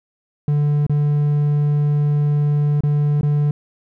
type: tone with dropouts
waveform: triangle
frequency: 146.83 Hz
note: D3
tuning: in tune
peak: -12 dBFS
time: 0.48-3.51 s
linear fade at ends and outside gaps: 2 ms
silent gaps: 0.866-0.896 / 2.807-2.835 / 3.211-3.231 s
effects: none